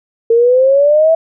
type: exponential sweep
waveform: sine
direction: up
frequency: 454 to 659.3 Hz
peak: -6 dBFS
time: 0.3-1.15 s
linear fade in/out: 5 ms
effects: none